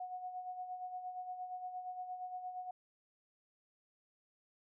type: tone with tremolo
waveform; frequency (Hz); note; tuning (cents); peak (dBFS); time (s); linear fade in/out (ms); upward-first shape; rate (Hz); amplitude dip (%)
sine; 732; F#5; -19; -39; 0-2.71; 5; sine; 8.6; 55
effects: none